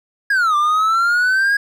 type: exponential two-way sweep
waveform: triangle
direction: down then up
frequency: 1674 to 1174.7 to 1657 Hz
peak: -11 dBFS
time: 0.3-1.57 s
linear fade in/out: 5 ms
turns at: 0.56 s
effects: none